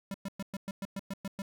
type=tone bursts; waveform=square; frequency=196 Hz; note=G3; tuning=in tune; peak=-35 dBFS; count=10; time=0.11-1.42 s; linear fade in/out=2 ms; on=32 ms; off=110 ms; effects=none